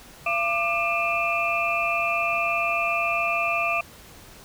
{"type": "tone cluster", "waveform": "sine", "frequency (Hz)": [681, 1186, 2409, 2648], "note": ["F5", "D6", "D7", "E7"], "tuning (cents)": [-44, 17, 43, 7], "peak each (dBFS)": -27, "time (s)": [0.26, 3.81], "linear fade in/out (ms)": 5, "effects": ["pink hiss -47 dBFS RMS until 4.44 s"]}